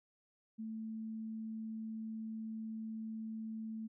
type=tone; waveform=sine; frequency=221 Hz; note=A3; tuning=8 cents sharp; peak=-40 dBFS; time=0.58-3.88 s; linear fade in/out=20 ms; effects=none